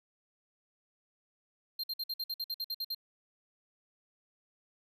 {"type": "tone bursts", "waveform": "square", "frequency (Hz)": 4186, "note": "C8", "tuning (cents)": 0, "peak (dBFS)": -34, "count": 12, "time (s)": [1.79, 2.947], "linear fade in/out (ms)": 5, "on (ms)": 46, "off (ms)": 55, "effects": ["12-bit"]}